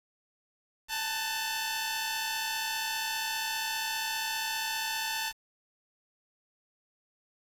10% pulse tone cluster, 855 / 890 / 1505 Hz, A5 / A5 / F#6, -50 / +20 / +29 cents, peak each -32 / -24 / -30 dBFS, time 0.88-5.33 s, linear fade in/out 50 ms, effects resampled to 32000 Hz + 8-bit

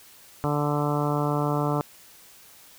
harmonic tone, 146.83 Hz, D3, in tune, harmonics 1 / 2 / 3 / 4 / 5 / 6 / 7 / 8 / 9, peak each -26 / -29 / -31 / -32 / -33 / -34 / -34 / -35 / -36 dBFS, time 0.44-1.81 s, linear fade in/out 0 ms, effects white hiss -51 dBFS RMS until 2.78 s

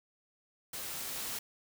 white noise with level ramp, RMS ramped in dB -41 to -38 dBFS, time 0.73-1.39 s, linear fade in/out 5 ms, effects none

